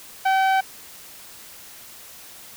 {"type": "tone with low-pass filter", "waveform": "sawtooth", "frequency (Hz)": 767, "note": "G5", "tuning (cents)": -38, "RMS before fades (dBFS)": -19, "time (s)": [0.25, 0.61], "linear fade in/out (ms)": 10, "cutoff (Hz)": 2400, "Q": 0.57, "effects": ["white hiss -43 dBFS RMS until 2.56 s"]}